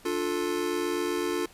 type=chord; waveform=square; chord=D minor; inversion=none; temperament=just; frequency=293.7 / 352.4 / 440.5 Hz; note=D4 / F4 / A4; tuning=0 / +16 / +2 cents; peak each=-34 / -30 / -33 dBFS; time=0.05-1.46 s; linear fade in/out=5 ms; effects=pink hiss -54 dBFS RMS until 1.53 s + resampled to 32000 Hz